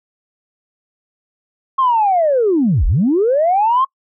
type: linear two-way sweep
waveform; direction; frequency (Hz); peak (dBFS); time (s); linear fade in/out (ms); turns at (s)
sine; down then up; 1086 to 31.18 to 1086; -10; 1.78-3.85; 10; 2.86
effects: noise-tail reverb RT60 0.1 s tail -25 dB re dry + tanh soft clip ceiling -6 dBFS